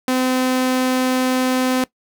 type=tone; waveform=sawtooth; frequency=256.4 Hz; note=C4; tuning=35 cents flat; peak=-12 dBFS; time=0.08-1.84 s; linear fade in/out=2 ms; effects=noise-tail reverb RT60 0.1 s tail -20 dB re dry